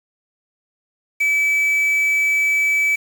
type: tone with quantisation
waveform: triangle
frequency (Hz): 2300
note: D7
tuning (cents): -37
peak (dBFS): -13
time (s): 1.2-2.96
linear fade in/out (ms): 10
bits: 6
effects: none